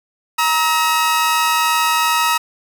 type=tone pair together; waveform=sawtooth; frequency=943.1 / 1285 Hz; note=A#5 / E6; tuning=+20 / -45 cents; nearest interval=perfect fourth; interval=535 cents; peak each=-13 dBFS; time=0.38-2.38 s; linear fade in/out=10 ms; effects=none